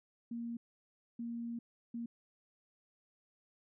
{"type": "tone bursts at uneven times", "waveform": "sine", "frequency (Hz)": 234.2, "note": "A#3", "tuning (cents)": 8, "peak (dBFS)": -38, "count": 3, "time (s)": [[0.31, 0.57], [1.19, 1.59], [1.94, 2.06]], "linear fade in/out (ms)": 5, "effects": []}